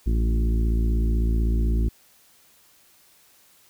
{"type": "harmonic tone with a mistuned harmonic", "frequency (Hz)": 56, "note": "A1", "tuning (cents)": 31, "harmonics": [1, 2, 3, 4, 5, 6, 7], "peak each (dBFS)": [-19, -31, -35, -32, -38, -36, -42], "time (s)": [0.06, 1.89], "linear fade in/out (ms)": 10, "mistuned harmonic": 3, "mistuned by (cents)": -16, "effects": ["white hiss -57 dBFS RMS until 3.69 s"]}